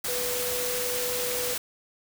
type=tone in noise; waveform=sine; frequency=493.9 Hz; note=B4; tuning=in tune; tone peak=-31 dBFS; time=0.08-1.54 s; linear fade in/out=5 ms; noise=white; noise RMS=-30 dBFS; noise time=0.04-1.58 s; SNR=-4 dB; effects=none